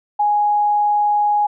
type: tone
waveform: sine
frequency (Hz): 830.6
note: G#5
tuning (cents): 0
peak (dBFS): -13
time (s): 0.19-1.47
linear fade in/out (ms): 10
effects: none